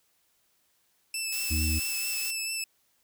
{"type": "tone with vibrato", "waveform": "15% pulse", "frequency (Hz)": 2637, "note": "E7", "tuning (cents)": 0, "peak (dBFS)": -23, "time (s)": [1.14, 2.64], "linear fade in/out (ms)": 2, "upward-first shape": "triangle", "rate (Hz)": 4.5, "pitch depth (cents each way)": 23}
{"type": "noise", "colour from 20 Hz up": "blue", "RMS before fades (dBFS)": -36, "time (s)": [1.32, 2.31], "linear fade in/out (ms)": 5}
{"type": "harmonic tone", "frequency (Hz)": 77.8, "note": "D#2", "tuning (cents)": 0, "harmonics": [1, 3, 4], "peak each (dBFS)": [-26, -36, -38], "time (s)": [1.5, 1.8], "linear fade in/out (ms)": 20}
{"effects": ["white hiss -70 dBFS RMS until 3.03 s"]}